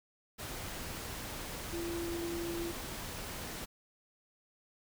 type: tone in noise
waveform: sine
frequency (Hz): 340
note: F4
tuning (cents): -46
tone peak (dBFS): -36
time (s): 1.72-2.72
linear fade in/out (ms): 20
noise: pink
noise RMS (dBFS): -42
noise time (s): 0.38-3.66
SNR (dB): +3
effects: none